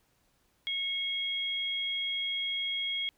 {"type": "tone pair together", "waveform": "sine", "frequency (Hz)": [2184, 3283], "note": ["C#7", "G#7"], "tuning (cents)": [-26, -21], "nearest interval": "perfect fifth", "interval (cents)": 705, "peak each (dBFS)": [-36, -31], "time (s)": [0.67, 3.09], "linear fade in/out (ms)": 0, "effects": ["pink hiss -71 dBFS RMS until 3.17 s"]}